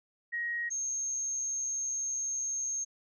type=tone pair in turn; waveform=sine; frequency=1888 / 6428 Hz; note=A#6 / G8; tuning=+22 / +43 cents; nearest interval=octave + major sixth; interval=2121 cents; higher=second; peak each=-31 / -31 dBFS; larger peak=neither; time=0.32-0.7 / 0.7-2.85 s; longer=second; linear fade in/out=20 ms; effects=none